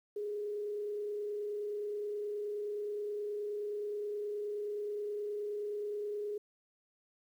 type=tone with frequency modulation; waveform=sine; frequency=415.3 Hz; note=G#4; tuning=in tune; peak=-35 dBFS; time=0.16-6.38 s; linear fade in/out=5 ms; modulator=29.5 Hz; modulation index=0.26; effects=11-bit